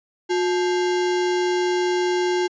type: tone with sample-and-hold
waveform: sine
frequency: 360 Hz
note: F#4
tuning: 47 cents flat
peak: -18 dBFS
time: 0.29-2.48 s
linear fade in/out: 20 ms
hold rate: 1225 Hz
effects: resampled to 16000 Hz